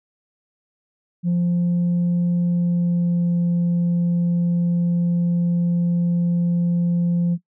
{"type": "tone with pitch glide", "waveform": "sine", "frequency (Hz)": [174.61, 173.1], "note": ["F3", "F3"], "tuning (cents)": [0, -15], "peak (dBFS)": -14, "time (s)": [1.23, 7.38], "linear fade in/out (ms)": 50, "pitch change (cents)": -15, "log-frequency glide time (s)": [2.35, 3.39], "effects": ["noise-tail reverb RT60 0.1 s tail -19 dB re dry", "tanh soft clip ceiling -15 dBFS"]}